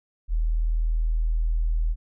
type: tone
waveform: sine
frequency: 40.24 Hz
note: E1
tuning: 41 cents flat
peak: -20 dBFS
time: 0.28-1.96 s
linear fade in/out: 50 ms
effects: none